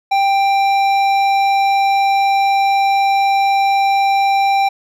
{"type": "tone with hard clipping", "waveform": "sine", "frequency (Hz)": 788, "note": "G5", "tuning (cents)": 9, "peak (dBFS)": -13, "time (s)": [0.11, 4.69], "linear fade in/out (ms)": 10, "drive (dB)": 11, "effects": []}